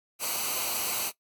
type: noise with comb filter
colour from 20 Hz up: white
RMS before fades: -30 dBFS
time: 0.19-1.12 s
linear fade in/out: 50 ms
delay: 0.57 ms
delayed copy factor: -0.65
effects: noise-tail reverb RT60 0.1 s tail -18 dB re dry + AAC 64 kbps